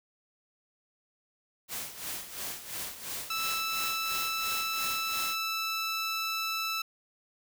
white noise with tremolo, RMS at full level -36 dBFS, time 1.68-5.37 s, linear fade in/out 50 ms, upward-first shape sine, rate 2.9 Hz, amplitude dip 70%
15% pulse tone, 1318.5 Hz, E6, in tune, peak -24 dBFS, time 3.3-6.82 s, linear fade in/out 5 ms
effects none

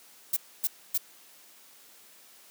violet noise bursts, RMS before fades -26 dBFS, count 3, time 0.33-0.978 s, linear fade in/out 5 ms, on 36 ms, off 270 ms, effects white hiss -55 dBFS RMS until 2.5 s + high-pass 200 Hz 12 dB/octave

